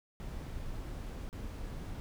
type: noise with dropouts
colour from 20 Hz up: brown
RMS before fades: -41 dBFS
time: 0.2-2 s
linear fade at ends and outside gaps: 0 ms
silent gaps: 1.29-1.328 s
effects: none